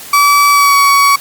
35% pulse tone with pitch glide, 1149 to 1126 Hz, D6 to C#6, -38 to +27 cents, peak -4 dBFS, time 0.13-1.16 s, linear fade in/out 5 ms, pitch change -35 cents, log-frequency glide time 0.51-0.77 s, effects white hiss -30 dBFS RMS until 1.2 s + Opus 48 kbps

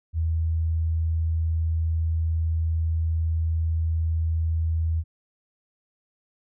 sine tone, 81.2 Hz, E2, 26 cents flat, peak -21 dBFS, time 0.13-5.04 s, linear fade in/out 50 ms, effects none

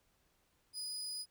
30% pulse tone, 4962 Hz, D#8, 6 cents flat, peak -37 dBFS, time 0.73-1.26 s, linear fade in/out 50 ms, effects pink hiss -75 dBFS RMS until 1.3 s

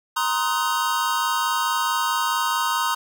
square chord, C half-diminished seventh, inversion third, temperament just, 941.9 / 1046.5 / 1255.8 / 1507 Hz, Bb5 / C6 / Eb6 / Gb6, +18 / 0 / +16 / +31 cents, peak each -26 / -27 / -26 / -30 dBFS, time 0.16-2.95 s, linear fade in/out 10 ms, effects none

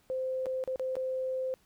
sine tone with dropouts, 519 Hz, C5, 14 cents flat, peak -30 dBFS, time 0.1-1.54 s, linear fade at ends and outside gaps 0 ms, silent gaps 0.458-0.466 / 0.639-0.676 / 0.759-0.796 / 0.955-0.967 s, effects pink hiss -67 dBFS RMS until 1.65 s

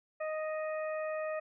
harmonic tone, 622.3 Hz, D#5, in tune, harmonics 1 / 2 / 3 / 4, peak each -34 / -43 / -45 / -49 dBFS, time 0.2-1.4 s, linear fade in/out 10 ms, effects none

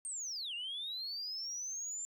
sine linear two-way sweep, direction down then up, 8750 to 2740 to 7290 Hz, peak -37 dBFS, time 0.05-2.05 s, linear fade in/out 0 ms, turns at 0.54 s, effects tanh soft clip ceiling -35 dBFS

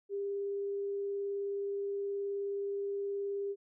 sine tone with vibrato, 400 Hz, G4, 35 cents sharp, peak -33 dBFS, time 0.09-3.56 s, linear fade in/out 50 ms, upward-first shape triangle, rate 19 Hz, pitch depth 8 cents each way, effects none

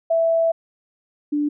sine tone pair in turn, 660 / 294 Hz, E5 / D4, +2 / +2 cents, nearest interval octave + major second, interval 1400 cents, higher first, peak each -15 / -18 dBFS, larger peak first, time 0.1-0.52 / 1.32-1.49 s, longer first, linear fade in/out 10 ms, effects none

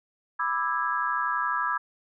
sine chord, E dominant seventh, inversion second, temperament just, 988.9 / 1186.7 / 1318.5 / 1648.1 Hz, B5 / D6 / E6 / G#6, +2 / +18 / 0 / -14 cents, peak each -30 dBFS, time 0.39-1.78 s, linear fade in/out 10 ms, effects none

